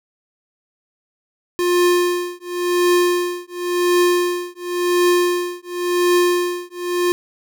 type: tone with tremolo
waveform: square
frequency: 353.8 Hz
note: F4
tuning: 23 cents sharp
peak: -12 dBFS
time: 1.59-7.12 s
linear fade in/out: 0 ms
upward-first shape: triangle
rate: 0.93 Hz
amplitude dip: 100%
effects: none